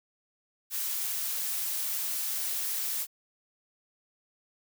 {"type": "noise with high-pass filter sweep", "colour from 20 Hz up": "blue", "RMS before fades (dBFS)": -32, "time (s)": [0.7, 3.07], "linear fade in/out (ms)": 50, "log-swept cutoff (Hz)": [880, 340], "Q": 0.86, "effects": []}